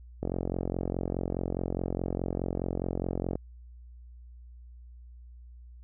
click train, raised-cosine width 2 ms, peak -17 dBFS, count 141, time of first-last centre 0.23-3.355 s, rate 44.8 Hz, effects added 60 Hz sine -46 dBFS peak until 5.83 s

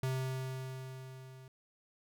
square tone with level ramp, 130.81 Hz, C3, in tune, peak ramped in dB -32 to -52 dBFS, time 0.03-1.48 s, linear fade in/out 2 ms, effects none

